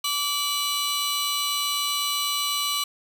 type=tone cluster; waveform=sawtooth; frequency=1158 / 2951 / 4018 Hz; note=D6 / F#7 / B7; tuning=-25 / -5 / +29 cents; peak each=-25 dBFS; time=0.04-2.84 s; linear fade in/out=5 ms; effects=none